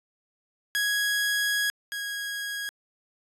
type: tone pair in turn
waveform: sawtooth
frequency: 1661.2 / 1648.8 Hz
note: G#6 / G#6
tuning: 0 / -13 cents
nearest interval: unison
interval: 13 cents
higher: first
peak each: -20 / -27 dBFS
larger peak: first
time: 0.75-1.7 / 1.92-2.69 s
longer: first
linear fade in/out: 0 ms
effects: resampled to 32000 Hz